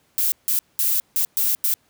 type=noise bursts at uneven times; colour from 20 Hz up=violet; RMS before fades=-20 dBFS; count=6; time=0.18-0.32 / 0.48-0.59 / 0.79-1 / 1.16-1.25 / 1.37-1.55 / 1.64-1.74 s; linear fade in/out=0 ms; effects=pink hiss -62 dBFS RMS until 1.89 s + high-pass 80 Hz 12 dB/octave